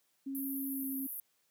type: tone with pitch glide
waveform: sine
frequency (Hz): 272 to 269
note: C#4 to C4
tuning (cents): -33 to +48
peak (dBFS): -36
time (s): 0.26-1.07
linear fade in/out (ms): 10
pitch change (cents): -19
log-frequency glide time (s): 0.68-0.81
type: band-pass noise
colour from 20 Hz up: pink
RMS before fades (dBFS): -42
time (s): 0.35-1.2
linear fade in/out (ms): 0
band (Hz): 11000 to 15000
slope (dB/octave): 96
effects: white hiss -75 dBFS RMS until 1.5 s + high-pass 100 Hz 12 dB/octave